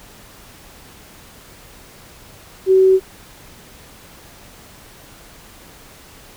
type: tone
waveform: sine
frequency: 378.8 Hz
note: F#4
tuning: 41 cents sharp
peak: -8 dBFS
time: 2.66-3 s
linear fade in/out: 50 ms
effects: pink hiss -43 dBFS RMS until 6.36 s